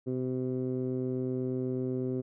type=tone with low-pass filter; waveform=15% pulse; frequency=128.1 Hz; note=C3; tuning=36 cents flat; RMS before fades=-32 dBFS; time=0.06-2.22 s; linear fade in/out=20 ms; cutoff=370 Hz; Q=1.9; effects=none